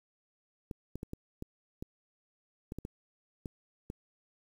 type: clicks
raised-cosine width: 3 ms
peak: -26 dBFS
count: 11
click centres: 0.712 / 0.956 / 1.031 / 1.134 / 1.424 / 1.825 / 2.721 / 2.786 / 2.851 / 3.458 / 3.901 s
effects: 9-bit